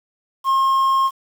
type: tone with quantisation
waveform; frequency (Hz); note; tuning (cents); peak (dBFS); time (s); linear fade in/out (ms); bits
triangle; 1072; C6; +42; -12; 0.44-1.11; 50; 7
effects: none